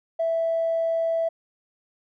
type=tone with tanh clipping; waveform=triangle; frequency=659.3 Hz; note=E5; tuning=in tune; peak=-21 dBFS; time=0.19-1.29 s; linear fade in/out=10 ms; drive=4 dB; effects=none